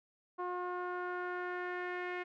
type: tone with low-pass filter sweep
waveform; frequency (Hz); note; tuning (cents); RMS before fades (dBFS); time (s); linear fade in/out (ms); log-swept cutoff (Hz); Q
sawtooth; 358.6; F4; +46; -39; 0.38-2.24; 20; 1100 to 2100; 3.3
effects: none